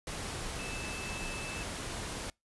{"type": "tone in noise", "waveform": "sine", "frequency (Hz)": 2625, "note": "E7", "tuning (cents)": -8, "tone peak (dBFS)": -42, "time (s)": [0.59, 1.63], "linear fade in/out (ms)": 2, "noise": "pink", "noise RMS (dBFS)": -39, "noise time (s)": [0.07, 2.3], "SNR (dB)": -6, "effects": ["noise-tail reverb RT60 0.2 s tail -26 dB re dry", "resampled to 24000 Hz"]}